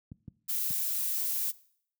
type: clicks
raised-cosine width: 5 ms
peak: -28 dBFS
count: 3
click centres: 0.118 / 0.281 / 0.707 s
type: noise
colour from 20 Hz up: violet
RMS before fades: -31 dBFS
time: 0.48-1.52 s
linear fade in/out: 20 ms
effects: noise-tail reverb RT60 0.6 s tail -20 dB re dry + high-pass 100 Hz 12 dB/octave